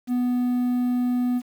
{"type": "tone with quantisation", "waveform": "triangle", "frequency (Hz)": 246.9, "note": "B3", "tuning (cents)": 0, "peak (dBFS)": -18, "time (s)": [0.07, 1.42], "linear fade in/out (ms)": 50, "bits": 8, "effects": []}